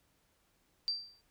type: tone with exponential decay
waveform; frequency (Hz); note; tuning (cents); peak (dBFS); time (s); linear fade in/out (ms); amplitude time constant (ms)
sine; 4689; D8; -4; -28; 0.88-1.21; 0; 71
effects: pink hiss -73 dBFS RMS until 1.3 s